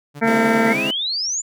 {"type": "tone with tremolo", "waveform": "sawtooth", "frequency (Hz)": 145.1, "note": "D3", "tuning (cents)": -21, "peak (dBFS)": -24, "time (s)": [0.14, 0.91], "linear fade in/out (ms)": 50, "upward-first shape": "sine", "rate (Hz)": 9.9, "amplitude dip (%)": 95}
{"type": "harmonic tone", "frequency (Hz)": 226.9, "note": "A#3", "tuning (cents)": -47, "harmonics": [1, 2, 3, 4, 6, 7, 8, 9, 10], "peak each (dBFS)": [-18, -21, -23, -24, -26, -26, -27, -28, -28], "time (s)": [0.21, 0.74], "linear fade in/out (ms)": 20}
{"type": "chord", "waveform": "25% pulse", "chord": "Ab augmented", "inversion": "none", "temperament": "equal", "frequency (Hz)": [207.7, 261.6, 329.6], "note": ["Ab3", "C4", "E4"], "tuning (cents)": [0, 0, 0], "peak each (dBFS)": -23, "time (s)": [0.27, 0.91], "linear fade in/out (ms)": 5}
{"type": "exponential sweep", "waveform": "sine", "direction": "up", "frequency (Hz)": [1936, 7220], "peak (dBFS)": -20, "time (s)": [0.66, 1.42], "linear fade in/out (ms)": 20}
{"effects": []}